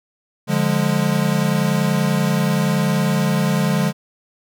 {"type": "chord", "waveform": "square", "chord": "D diminished", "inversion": "none", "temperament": "equal with one note detuned", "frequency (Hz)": [146.83, 177.36, 207.7], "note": ["D3", "F3", "Ab3"], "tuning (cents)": [0, 27, 0], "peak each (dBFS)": -21, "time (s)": [0.47, 3.93], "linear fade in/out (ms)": 50, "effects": []}